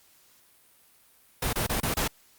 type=noise bursts; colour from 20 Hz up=pink; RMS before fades=-27 dBFS; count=5; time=1.42-2.078 s; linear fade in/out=5 ms; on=110 ms; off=27 ms; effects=white hiss -60 dBFS RMS until 2.38 s + Opus 48 kbps